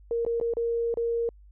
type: tone with dropouts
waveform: sine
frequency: 466.2 Hz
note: A#4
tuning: in tune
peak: -24 dBFS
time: 0.11-1.29 s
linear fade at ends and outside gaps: 1 ms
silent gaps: 0.25-0.264 / 0.4-0.412 / 0.537-0.569 / 0.941-0.972 s
effects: added 50 Hz sine -49 dBFS peak until 1.51 s